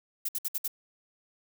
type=noise bursts; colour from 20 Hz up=violet; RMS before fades=-31 dBFS; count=5; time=0.25-0.679 s; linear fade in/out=5 ms; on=37 ms; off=61 ms; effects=none